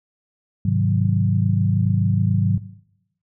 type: chord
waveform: sine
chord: Ab dominant seventh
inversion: none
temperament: equal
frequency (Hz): 103.83 / 130.81 / 155.56 / 185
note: Ab2 / C3 / Eb3 / Gb3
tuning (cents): 0 / 0 / 0 / 0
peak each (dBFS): -20 / -23 / -24 / -21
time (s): 0.65-2.58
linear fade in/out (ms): 5
effects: noise-tail reverb RT60 0.8 s tail -17 dB re dry